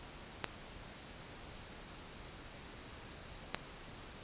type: clicks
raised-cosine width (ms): 0.3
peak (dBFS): -17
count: 2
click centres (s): 0.443 / 3.546
effects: pink hiss -51 dBFS RMS until 4.23 s + resampled to 8000 Hz